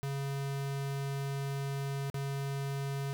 square tone with dropouts, 138.59 Hz, C#3, in tune, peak -34 dBFS, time 0.03-3.13 s, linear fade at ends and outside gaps 0 ms, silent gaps 2.1-2.143 s, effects none

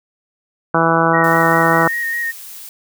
harmonic tone, 164.81 Hz, E3, in tune, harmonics 1 / 2 / 3 / 4 / 5 / 6 / 7 / 8 / 9, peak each -20 / -20 / -20 / -20 / -20 / -20 / -20 / -20 / -20 dBFS, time 0.74-1.88 s, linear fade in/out 5 ms
sine tone with vibrato, 1864.7 Hz, A#6, in tune, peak -18 dBFS, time 1.13-2.32 s, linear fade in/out 20 ms, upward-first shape square, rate 5 Hz, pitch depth 19 cents each way
blue noise, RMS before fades -34 dBFS, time 1.24-2.69 s, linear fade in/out 2 ms
effects none

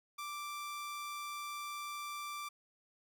sawtooth tone, 1174.7 Hz, D6, in tune, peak -37 dBFS, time 0.18-2.49 s, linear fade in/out 10 ms, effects none

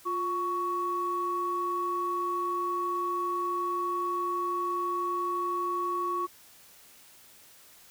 sine tone pair together, 351.8 / 1117 Hz, F4 / C#6, +13 / +13 cents, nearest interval octave + minor sixth, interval 2000 cents, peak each -33 / -28 dBFS, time 0.05-6.27 s, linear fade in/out 20 ms, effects tanh soft clip ceiling -20 dBFS + white hiss -55 dBFS RMS until 7.9 s

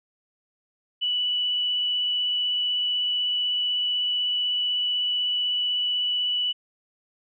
sine tone with vibrato, 2960 Hz, F#7, in tune, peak -22 dBFS, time 1.01-6.53 s, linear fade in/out 20 ms, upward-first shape sine, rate 16 Hz, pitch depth 9 cents each way, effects none

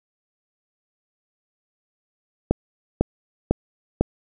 click train, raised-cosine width 2 ms, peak -3 dBFS, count 4, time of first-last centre 2.51-4.01 s, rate 2 Hz, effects none

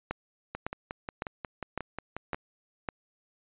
two click trains, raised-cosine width 0.5 ms, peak -16 / -20 dBFS, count 6 / 11, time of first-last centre 0.11-2.888 / 0.55-2.345 s, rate 1.8 / 5.57 Hz, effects resampled to 8000 Hz

